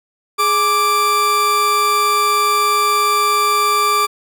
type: tone pair together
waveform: 40% pulse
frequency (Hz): 417.2 / 1174.7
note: G#4 / D6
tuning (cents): +8 / 0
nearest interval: octave + tritone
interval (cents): 1792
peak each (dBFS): -22 / -12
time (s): 0.38-4.07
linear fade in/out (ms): 20
effects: none